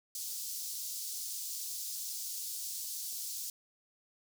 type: high-pass noise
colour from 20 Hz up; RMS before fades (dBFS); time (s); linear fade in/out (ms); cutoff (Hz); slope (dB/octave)
pink; -40; 0.15-3.5; 2; 4900; 24
effects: none